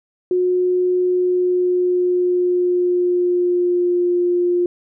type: tone with pitch glide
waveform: sine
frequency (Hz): 362.6 to 353.1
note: F#4 to F4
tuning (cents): -35 to +19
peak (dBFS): -14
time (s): 0.31-4.66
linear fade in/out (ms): 2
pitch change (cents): -46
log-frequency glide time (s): 1.01-4.11
effects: none